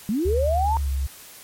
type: linear sweep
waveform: sine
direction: up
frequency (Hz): 189.8 to 928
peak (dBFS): -20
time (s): 0.09-0.77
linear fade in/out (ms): 0
type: tone with pitch glide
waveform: sine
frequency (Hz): 73.42 to 67.72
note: D2 to C#2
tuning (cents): 0 to -40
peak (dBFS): -21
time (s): 0.25-1.07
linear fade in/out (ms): 10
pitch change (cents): -140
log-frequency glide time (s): 0.75-0.89
effects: white hiss -44 dBFS RMS until 1.43 s + MP3 64 kbps